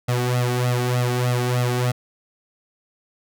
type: tone with flanger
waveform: sawtooth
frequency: 123.47 Hz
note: B2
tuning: in tune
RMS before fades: -21 dBFS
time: 0.08-1.92 s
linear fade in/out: 10 ms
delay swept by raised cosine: 1.5 to 2.7 ms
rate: 3.3 Hz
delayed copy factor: +1
effects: none